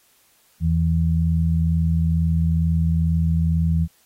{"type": "tone pair together", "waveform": "sine", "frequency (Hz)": [82.2, 164.4], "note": ["E2", "E3"], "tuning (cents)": [-4, -4], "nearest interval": "octave", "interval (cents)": 1200, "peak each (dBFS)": -19, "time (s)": [0.6, 3.88], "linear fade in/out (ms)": 50, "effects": ["white hiss -59 dBFS RMS until 4.05 s", "AAC 48 kbps"]}